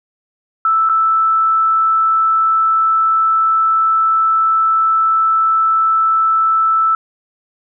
sine tone with dropouts, 1318.5 Hz, E6, in tune, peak -10 dBFS, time 0.65-6.95 s, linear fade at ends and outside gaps 2 ms, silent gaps 0.89-0.896 s, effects none

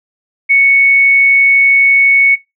sine tone, 2217 Hz, C#7, in tune, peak -5 dBFS, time 0.49-2.36 s, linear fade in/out 20 ms, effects noise-tail reverb RT60 0.2 s tail -20 dB re dry

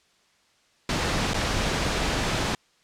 pink noise with dropouts, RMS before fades -25 dBFS, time 0.89-2.55 s, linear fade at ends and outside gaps 2 ms, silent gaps 1.335-1.342 s, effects white hiss -63 dBFS RMS until 2.83 s + low-pass 6000 Hz 12 dB/octave

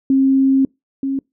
sine tone pair in turn, 268.3 / 271.4 Hz, C4 / C#4, +44 / -36 cents, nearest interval unison, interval 20 cents, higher second, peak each -10 / -17 dBFS, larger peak first, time 0.1-0.65 / 1.03-1.19 s, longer first, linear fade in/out 2 ms, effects noise-tail reverb RT60 0.2 s tail -26 dB re dry

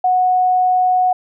sine tone, 735 Hz, F#5, 12 cents flat, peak -11 dBFS, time 0.04-1.13 s, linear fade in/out 5 ms, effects none

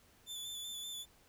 sawtooth tone with vibrato, 3501 Hz, A7, 9 cents flat, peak -39 dBFS, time 0.26-1.06 s, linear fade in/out 50 ms, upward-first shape square, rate 5.2 Hz, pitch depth 22 cents each way, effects pink hiss -66 dBFS RMS until 1.28 s

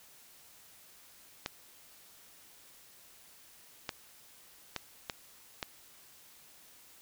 clicks, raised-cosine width 0.2 ms, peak -17 dBFS, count 5, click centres 1.461 / 3.892 / 4.763 / 5.098 / 5.628 s, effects white hiss -58 dBFS RMS until 7.01 s

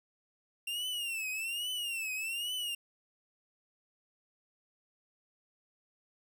45% pulse tone with vibrato, 2753 Hz, F7, 25 cents flat, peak -34 dBFS, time 0.67-2.75 s, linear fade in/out 5 ms, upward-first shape triangle, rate 1.2 Hz, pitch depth 170 cents each way, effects none

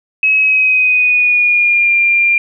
sine tone with pitch glide, 2562 to 2390 Hz, E7 to D7, -50 to +30 cents, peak -8 dBFS, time 0.23-2.38 s, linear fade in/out 2 ms, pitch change -120 cents, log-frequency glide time 0.36-1.94 s, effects none

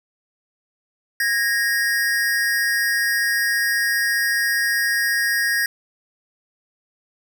square tone pair together, 1650 / 1864.8 Hz, G#6 / A#6, -12 / 0 cents, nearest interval major second, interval 212 cents, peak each -22 / -21 dBFS, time 1.2-5.66 s, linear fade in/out 2 ms, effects none

